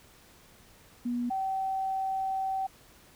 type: tone pair in turn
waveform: sine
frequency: 242 / 768.3 Hz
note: B3 / G5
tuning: -35 / -35 cents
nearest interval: octave + minor sixth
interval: 2000 cents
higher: second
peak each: -28 dBFS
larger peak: neither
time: 1.05-1.3 / 1.3-2.67 s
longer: second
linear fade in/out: 10 ms
effects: pink hiss -57 dBFS RMS until 3.15 s